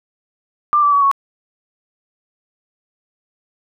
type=tone with pitch steps; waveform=sine; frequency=1188 / 1160.9 / 1134.4 / 1108.4 Hz; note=D6 / D6 / C#6 / C#6; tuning=+20 / -20 / +40 / -1 cents; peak=-10 dBFS; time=0.73-1.114 s; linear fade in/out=0 ms; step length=96 ms; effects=none